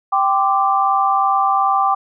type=chord; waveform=sine; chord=G suspended fourth; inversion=none; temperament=equal with one note detuned; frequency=784 / 1032.1 / 1174.7 Hz; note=G5 / C6 / D6; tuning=0 / -24 / 0 cents; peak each=-16 / -22 / -16 dBFS; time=0.12-1.95 s; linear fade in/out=10 ms; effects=none